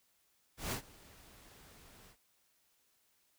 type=noise with ADSR envelope; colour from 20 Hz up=pink; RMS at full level=-36 dBFS; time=0.57-2.17 s; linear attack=150 ms; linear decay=93 ms; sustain=-23 dB; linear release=77 ms; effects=white hiss -74 dBFS RMS until 3.38 s